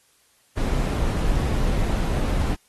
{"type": "noise", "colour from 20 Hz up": "brown", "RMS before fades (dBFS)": -22, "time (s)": [0.57, 2.55], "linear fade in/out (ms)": 5, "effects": ["white hiss -61 dBFS RMS until 2.68 s", "AAC 32 kbps"]}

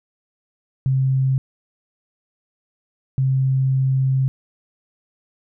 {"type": "tone bursts at uneven times", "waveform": "sine", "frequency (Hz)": 132.7, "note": "C3", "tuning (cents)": 25, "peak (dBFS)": -15, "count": 2, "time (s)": [[0.86, 1.38], [3.18, 4.28]], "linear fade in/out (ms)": 0, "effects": []}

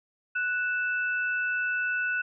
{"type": "tone pair together", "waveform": "sine", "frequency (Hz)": [1480, 2637], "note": ["F#6", "E7"], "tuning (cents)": [0, 0], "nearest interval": "minor seventh", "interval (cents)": 1000, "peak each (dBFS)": [-26, -34], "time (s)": [0.35, 2.22], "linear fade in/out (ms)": 10, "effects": []}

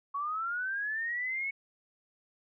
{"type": "linear sweep", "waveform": "sine", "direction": "up", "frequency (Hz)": [1105, 2217], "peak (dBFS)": -31, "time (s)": [0.14, 1.51], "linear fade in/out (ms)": 10, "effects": []}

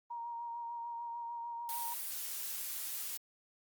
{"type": "tone with vibrato", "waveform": "sine", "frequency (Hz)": 939, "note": "A#5", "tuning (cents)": 12, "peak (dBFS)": -39, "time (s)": [0.1, 1.94], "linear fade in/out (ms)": 10, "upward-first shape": "sine", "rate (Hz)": 6.7, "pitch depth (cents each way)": 19}
{"type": "noise", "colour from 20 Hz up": "blue", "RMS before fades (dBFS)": -40, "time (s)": [1.69, 3.17], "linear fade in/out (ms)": 0}
{"effects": ["Opus 32 kbps"]}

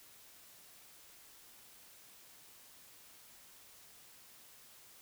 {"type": "silence", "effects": ["white hiss -59 dBFS RMS until 5.01 s"]}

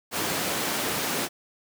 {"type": "high-pass noise", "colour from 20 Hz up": "pink", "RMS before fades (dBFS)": -28, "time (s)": [0.11, 1.29], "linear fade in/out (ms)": 50, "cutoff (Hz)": 210, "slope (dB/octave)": 12, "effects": []}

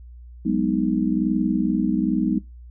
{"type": "chord", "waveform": "sine", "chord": "G# minor seventh", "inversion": "third", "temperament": "just", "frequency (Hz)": [186.89, 207.7, 249.2, 311.5], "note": ["F#3", "G#3", "B3", "D#4"], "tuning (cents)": [18, 0, 16, 2], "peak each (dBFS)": -24, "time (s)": [0.45, 2.39], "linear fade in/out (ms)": 10, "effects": ["noise-tail reverb RT60 0.2 s tail -21 dB re dry", "added 60 Hz sine -39 dBFS peak until 2.7 s"]}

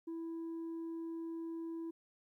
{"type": "tone", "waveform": "sine", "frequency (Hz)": 330, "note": "E4", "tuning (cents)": 2, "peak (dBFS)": -37, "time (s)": [0.07, 1.91], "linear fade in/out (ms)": 10, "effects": ["tanh soft clip ceiling -39 dBFS", "13-bit"]}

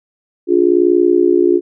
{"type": "tone with amplitude modulation", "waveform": "sine", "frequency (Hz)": 353.8, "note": "F4", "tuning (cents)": 23, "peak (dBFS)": -4, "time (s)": [0.47, 1.61], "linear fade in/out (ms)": 50, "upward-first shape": "sine", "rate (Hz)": 60.9, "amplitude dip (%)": 100, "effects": []}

